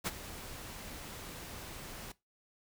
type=noise with ADSR envelope; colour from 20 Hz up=pink; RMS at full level=-32 dBFS; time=0.04-2.12 s; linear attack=29 ms; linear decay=32 ms; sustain=-14 dB; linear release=5 ms; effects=noise-tail reverb RT60 0.2 s tail -19 dB re dry